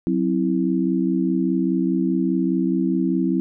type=tone cluster; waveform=sine; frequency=185.2 / 264 / 328.9 Hz; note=F#3 / C4 / E4; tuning=+2 / +16 / -4 cents; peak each=-22 dBFS; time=0.07-3.4 s; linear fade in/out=0 ms; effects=none